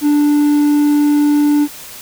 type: tone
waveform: triangle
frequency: 293.7 Hz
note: D4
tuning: in tune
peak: -7 dBFS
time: 0.01-1.68 s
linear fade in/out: 50 ms
effects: white hiss -33 dBFS RMS until 2.01 s